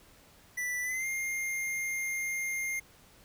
square tone with pitch glide, 1975.5 to 2117 Hz, B6 to C7, 0 to +20 cents, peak -32 dBFS, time 0.57-2.8 s, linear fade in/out 10 ms, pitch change +120 cents, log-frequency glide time 0.83-1.07 s, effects pink hiss -59 dBFS RMS until 3.24 s

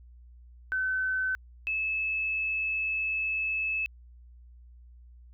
sine tone pair in turn, 1522 / 2604 Hz, F#6 / E7, +48 / -22 cents, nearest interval major sixth, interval 930 cents, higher second, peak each -26 / -27 dBFS, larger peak first, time 0.72-1.35 / 1.67-3.86 s, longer second, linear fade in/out 0 ms, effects added 60 Hz sine -49 dBFS peak until 5.33 s

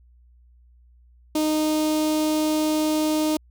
sawtooth tone with notch filter, 308.4 Hz, D#4, 15 cents flat, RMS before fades -22 dBFS, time 1.35-3.37 s, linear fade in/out 5 ms, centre 1700 Hz, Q 0.76, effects added 60 Hz sine -51 dBFS peak until 3.5 s

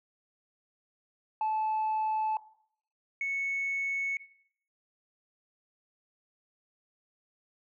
sine tone pair in turn, 869 / 2209 Hz, A5 / C#7, -22 / -7 cents, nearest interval octave + major third, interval 1615 cents, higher second, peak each -25 / -28 dBFS, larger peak first, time 1.41-2.37 / 3.21-4.17 s, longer neither, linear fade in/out 2 ms, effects noise-tail reverb RT60 0.6 s tail -17 dB re dry + tanh soft clip ceiling -25 dBFS

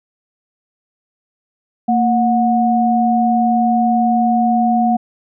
sine tone pair together, 229.6 / 729 Hz, A#3 / F#5, -26 / -26 cents, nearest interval octave + minor sixth, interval 2000 cents, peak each -14 dBFS, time 1.88-4.97 s, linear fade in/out 10 ms, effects none

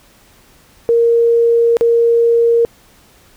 sine tone with dropouts, 466.2 Hz, A#4, in tune, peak -8 dBFS, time 0.89-2.65 s, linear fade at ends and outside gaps 0 ms, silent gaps 1.769-1.81 s, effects pink hiss -48 dBFS RMS until 3.36 s

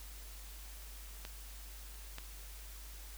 clicks, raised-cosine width 0.2 ms, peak -26 dBFS, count 2, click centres 1.251 / 2.184 s, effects added 50 Hz sine -48 dBFS peak until 3.17 s + white hiss -54 dBFS RMS until 3.17 s

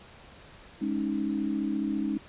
sine chord, Ab suspended fourth, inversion none, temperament just, 207.7 / 276.9 / 311.5 Hz, Ab3 / Db4 / Eb4, 0 / -2 / +2 cents, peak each -31 dBFS, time 0.81-2.18 s, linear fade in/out 10 ms, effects pink hiss -51 dBFS RMS until 2.28 s + resampled to 8000 Hz

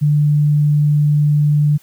sine tone, 148.1 Hz, D3, 15 cents sharp, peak -10 dBFS, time 0.01-1.78 s, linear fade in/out 20 ms, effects white hiss -51 dBFS RMS until 1.82 s

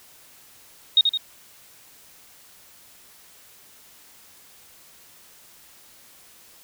sine tone with echo, 3729 Hz, A#7, in tune, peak -11 dBFS, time 0.97-1.01 s, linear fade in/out 2 ms, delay 82 ms, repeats 2, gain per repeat -5 dB, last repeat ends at 1.174 s, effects white hiss -51 dBFS RMS until 6.63 s

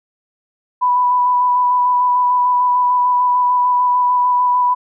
sine tone with vibrato, 989 Hz, B5, 2 cents sharp, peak -11 dBFS, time 0.81-4.75 s, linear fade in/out 20 ms, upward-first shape square, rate 6.7 Hz, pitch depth 11 cents each way, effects none

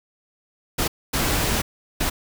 pink noise bursts at uneven times, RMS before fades -22 dBFS, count 3, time 0.78-0.88 / 1.13-1.62 / 2-2.1 s, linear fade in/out 10 ms, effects none

